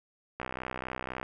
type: click train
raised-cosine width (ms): 0.5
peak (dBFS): -20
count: 54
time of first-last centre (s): 0.4-1.229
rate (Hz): 63.9
effects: none